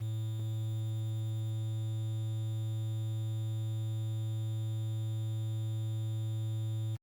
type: tone with quantisation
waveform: triangle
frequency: 110 Hz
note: A2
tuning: in tune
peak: -30 dBFS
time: 0-6.97 s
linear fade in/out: 20 ms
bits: 9
effects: Opus 32 kbps